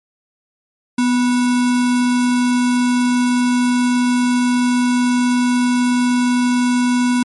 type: tone with sample-and-hold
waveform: sine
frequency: 246.9 Hz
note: B3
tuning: in tune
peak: -12 dBFS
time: 0.98-7.23 s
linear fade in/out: 5 ms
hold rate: 1225 Hz
effects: MP3 48 kbps